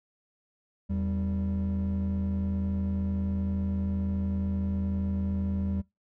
triangle tone pair together, 82.41 / 195.48 Hz, E2 / G3, 0 / -5 cents, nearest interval octave + minor third, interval 1495 cents, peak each -26 dBFS, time 0.89-5.82 s, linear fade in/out 20 ms, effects noise-tail reverb RT60 0.2 s tail -24 dB re dry + tanh soft clip ceiling -22 dBFS

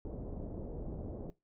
pink low-pass noise, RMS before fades -42 dBFS, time 0.05-1.3 s, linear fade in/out 0 ms, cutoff 580 Hz, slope 24 dB/octave, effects noise-tail reverb RT60 0.2 s tail -18 dB re dry

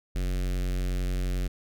square tone with notch filter, 45.61 Hz, F#1, 24 cents flat, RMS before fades -28 dBFS, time 0.15-1.48 s, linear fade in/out 10 ms, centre 940 Hz, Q 0.98, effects none

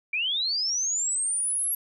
sine linear sweep, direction up, 2301 to 11430 Hz, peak -24 dBFS, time 0.13-1.75 s, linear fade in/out 5 ms, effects none

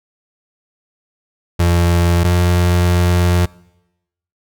35% pulse tone pair in turn, 86.2 / 88.11 Hz, F2 / F2, -22 / +16 cents, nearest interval unison, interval 38 cents, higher second, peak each -9 dBFS, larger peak neither, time 1.59-2.24 / 2.24-3.46 s, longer second, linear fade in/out 10 ms, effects noise-tail reverb RT60 0.9 s tail -23 dB re dry

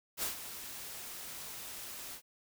white noise with ADSR envelope, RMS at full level -34 dBFS, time 0.17-2.22 s, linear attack 56 ms, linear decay 120 ms, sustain -11 dB, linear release 81 ms, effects none

